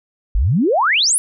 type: exponential sweep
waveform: sine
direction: up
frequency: 42.68 to 11175 Hz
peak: -12 dBFS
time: 0.35-1.18 s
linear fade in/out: 0 ms
effects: none